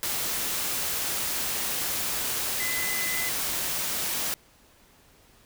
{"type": "tone in noise", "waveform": "sine", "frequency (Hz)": 2022, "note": "B6", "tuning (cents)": 40, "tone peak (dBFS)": -31, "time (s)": [2.6, 3.29], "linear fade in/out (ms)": 0, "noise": "white", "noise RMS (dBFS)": -29, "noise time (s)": [0.03, 4.34], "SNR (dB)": -5, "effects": ["pink hiss -58 dBFS RMS until 5.45 s"]}